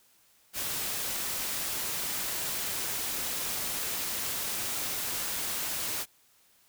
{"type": "noise", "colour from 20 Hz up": "white", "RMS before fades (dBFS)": -33, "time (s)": [0.53, 6.06], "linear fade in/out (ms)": 50, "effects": ["white hiss -64 dBFS RMS until 6.68 s"]}